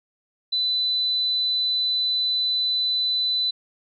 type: tone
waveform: sine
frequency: 4000 Hz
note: B7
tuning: 21 cents sharp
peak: -20 dBFS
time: 0.52-3.51 s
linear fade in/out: 10 ms
effects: none

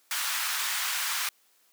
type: high-pass noise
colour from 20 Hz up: pink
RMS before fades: -30 dBFS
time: 0.11-1.29 s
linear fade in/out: 2 ms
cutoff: 1100 Hz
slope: 24 dB/octave
effects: white hiss -65 dBFS RMS until 1.72 s + high-pass 300 Hz 12 dB/octave

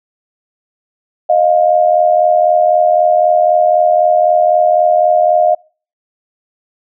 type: tone pair together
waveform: sine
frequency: 622.3 / 706.2 Hz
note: D#5 / F5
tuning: 0 / +19 cents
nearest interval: major second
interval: 219 cents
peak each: -10 / -10 dBFS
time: 1.29-5.55 s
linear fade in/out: 10 ms
effects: noise-tail reverb RT60 0.4 s tail -26 dB re dry

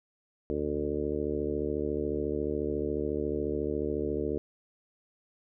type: harmonic tone with a mistuned harmonic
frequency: 74.1 Hz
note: D2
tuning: 16 cents sharp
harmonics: 1 / 2 / 3 / 4 / 5 / 6 / 7 / 8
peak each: -38 / -44 / -39 / -35 / -34 / -33 / -44 / -42 dBFS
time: 0.5-4.38 s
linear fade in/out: 0 ms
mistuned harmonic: 2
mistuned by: -18 cents
effects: none

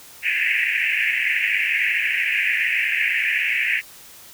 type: band-pass noise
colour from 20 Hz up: white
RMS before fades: -21 dBFS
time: 0.22-3.82 s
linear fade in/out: 50 ms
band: 1700 to 2700 Hz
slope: 96 dB/octave
effects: white hiss -44 dBFS RMS until 4.33 s

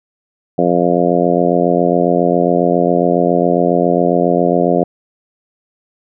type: harmonic tone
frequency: 87.31 Hz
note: F2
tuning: in tune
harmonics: 2 / 3 / 4 / 5 / 6 / 7 / 8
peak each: -18 / -18 / -18 / -18 / -18 / -18 / -18 dBFS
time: 0.58-4.84 s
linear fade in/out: 5 ms
effects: none

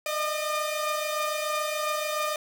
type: tone cluster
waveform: sawtooth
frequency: 605 / 632 / 1213 Hz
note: D#5 / D#5 / D#6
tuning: -49 / +27 / -44 cents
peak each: -26 / -32 / -27 dBFS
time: 0.06-2.36 s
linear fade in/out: 2 ms
effects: none

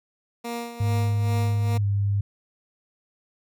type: tone with tremolo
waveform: 15% pulse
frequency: 235.6 Hz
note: A#3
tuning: 19 cents sharp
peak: -22 dBFS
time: 0.44-1.78 s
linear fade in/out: 10 ms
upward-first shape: sine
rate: 2.4 Hz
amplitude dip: 65%
type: tone with pitch glide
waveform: sine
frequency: 104.1 to 100.61 Hz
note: G#2 to G2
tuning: +5 to +46 cents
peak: -20 dBFS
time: 0.8-2.21 s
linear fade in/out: 5 ms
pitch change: -59 cents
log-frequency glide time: 1.79-1.85 s
effects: none

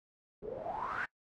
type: noise with low-pass filter sweep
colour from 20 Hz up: white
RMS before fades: -39 dBFS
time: 0.42-1.06 s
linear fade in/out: 10 ms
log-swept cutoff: 390 to 1700 Hz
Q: 9.4
effects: noise-tail reverb RT60 0.1 s tail -22 dB re dry

